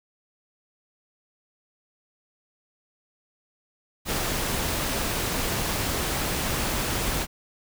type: noise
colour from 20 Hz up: pink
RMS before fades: -27 dBFS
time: 4.05-7.27 s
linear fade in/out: 50 ms
effects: none